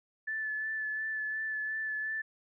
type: tone with vibrato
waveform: sine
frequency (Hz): 1743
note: A6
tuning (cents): -17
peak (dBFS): -32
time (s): 0.27-2.22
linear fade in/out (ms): 10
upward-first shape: sine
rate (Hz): 2.8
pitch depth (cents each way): 19
effects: none

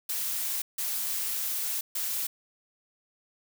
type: noise bursts at uneven times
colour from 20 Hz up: blue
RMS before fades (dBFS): -31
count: 3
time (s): 0.09-0.62 / 0.78-1.81 / 1.95-2.27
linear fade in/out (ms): 5
effects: none

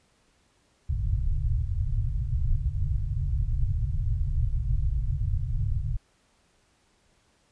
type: low-pass noise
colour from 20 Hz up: pink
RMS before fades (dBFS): -26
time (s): 0.89-5.97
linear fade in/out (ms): 5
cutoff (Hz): 140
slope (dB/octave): 96
effects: pink hiss -66 dBFS RMS until 7.51 s + resampled to 22050 Hz

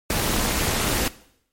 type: noise with amplitude modulation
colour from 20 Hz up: pink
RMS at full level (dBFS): -19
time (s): 0.1-1.08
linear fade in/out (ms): 2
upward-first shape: sine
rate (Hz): 256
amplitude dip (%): 85
effects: noise-tail reverb RT60 0.7 s tail -18 dB re dry + MP3 64 kbps

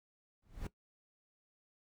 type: noise with exponential growth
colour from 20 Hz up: brown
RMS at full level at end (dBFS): -35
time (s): 0.42-0.67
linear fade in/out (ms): 5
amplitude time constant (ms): 54
effects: noise-tail reverb RT60 0.1 s tail -17 dB re dry

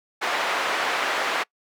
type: band-pass noise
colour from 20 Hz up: white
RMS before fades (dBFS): -25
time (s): 0.21-1.44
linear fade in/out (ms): 20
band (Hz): 510 to 1900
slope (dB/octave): 12
effects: noise-tail reverb RT60 0.1 s tail -25 dB re dry

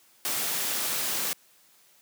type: noise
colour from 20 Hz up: white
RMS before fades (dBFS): -29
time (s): 0.25-1.33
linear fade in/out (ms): 0
effects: white hiss -60 dBFS RMS until 2.01 s + high-pass 150 Hz 12 dB/octave

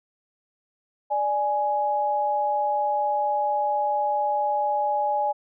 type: tone pair together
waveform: sine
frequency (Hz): 589.7 / 834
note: D5 / G#5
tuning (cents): +7 / +7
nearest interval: tritone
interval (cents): 600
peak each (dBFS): -27 / -22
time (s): 1.1-5.33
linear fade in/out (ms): 20
effects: none

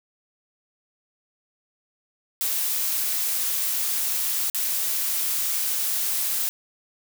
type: noise with dropouts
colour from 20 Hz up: blue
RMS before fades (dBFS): -25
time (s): 2.41-6.49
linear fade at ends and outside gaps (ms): 0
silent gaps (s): 4.499-4.547
effects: none

